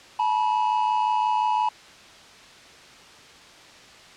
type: tone pair together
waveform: triangle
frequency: 863 / 968.7 Hz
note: A5 / B5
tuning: -34 / -34 cents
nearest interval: major second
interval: 200 cents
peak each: -21 dBFS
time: 0.19-1.69 s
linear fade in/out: 5 ms
effects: white hiss -47 dBFS RMS until 4.16 s + low-pass 5000 Hz 12 dB/octave